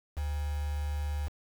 sine tone with quantisation, 73.42 Hz, D2, in tune, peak -30 dBFS, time 0.16-1.29 s, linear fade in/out 20 ms, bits 7, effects none

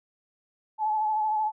sine tone with vibrato, 860 Hz, A5, 40 cents flat, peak -23 dBFS, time 0.78-1.52 s, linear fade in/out 50 ms, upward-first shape sine, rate 13 Hz, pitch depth 31 cents each way, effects none

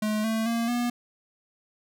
square tone with pitch steps, 213.7 / 222.5 / 231.7 / 241.3 Hz, G#3 / A3 / A#3 / B3, +50 / +20 / -10 / -40 cents, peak -25 dBFS, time 0.02-0.9 s, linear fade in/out 5 ms, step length 220 ms, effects none

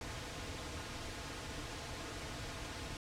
pink noise with comb filter, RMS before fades -44 dBFS, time 0.01-2.97 s, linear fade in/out 2 ms, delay 5.2 ms, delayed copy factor -0.55, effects low-pass 7000 Hz 12 dB/octave

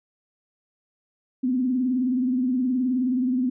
sine tone with vibrato, 253.5 Hz, B3, 45 cents sharp, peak -20 dBFS, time 1.43-3.5 s, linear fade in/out 10 ms, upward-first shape triangle, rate 19 Hz, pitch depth 96 cents each way, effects none

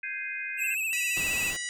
sine chord, Ab major seventh, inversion third, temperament equal, 1568 / 1661.2 / 2093 / 2489 Hz, G6 / Ab6 / C7 / Eb7, 0 / 0 / 0 / 0 cents, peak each -39 / -40 / -37 / -35 dBFS, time 0.03-0.75 s, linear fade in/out 5 ms
square tone with vibrato, 2608 Hz, E7, 19 cents flat, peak -28 dBFS, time 0.57-1.54 s, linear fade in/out 50 ms, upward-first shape triangle, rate 15 Hz, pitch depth 75 cents each way
harmonic tone, 976 Hz, B5, 21 cents flat, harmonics 2 / 3 / 4 / 5 / 6 / 7 / 8 / 9, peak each -35 / -41 / -43 / -45 / -44 / -39 / -51 / -40 dBFS, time 0.93-1.69 s, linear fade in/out 0 ms
pink noise, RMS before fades -39 dBFS, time 1.16-1.57 s, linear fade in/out 10 ms
effects none

